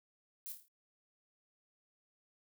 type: noise with echo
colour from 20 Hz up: violet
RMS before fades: -45 dBFS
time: 0.46-0.52 s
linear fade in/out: 0 ms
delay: 27 ms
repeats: 6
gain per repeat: -5 dB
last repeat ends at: 0.682 s
effects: none